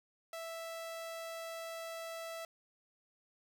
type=tone; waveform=sawtooth; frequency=659.3 Hz; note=E5; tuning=in tune; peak=-38 dBFS; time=0.33-2.45 s; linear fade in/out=2 ms; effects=none